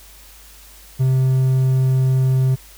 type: tone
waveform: triangle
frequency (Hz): 130.81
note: C3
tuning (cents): 0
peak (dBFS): -11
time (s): 0.99-2.56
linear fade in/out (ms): 20
effects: added 50 Hz sine -45 dBFS peak until 2.77 s + white hiss -45 dBFS RMS until 2.77 s